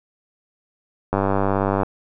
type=click train; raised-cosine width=1 ms; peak=-6 dBFS; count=70; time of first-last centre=1.13-1.833 s; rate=98.2 Hz; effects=none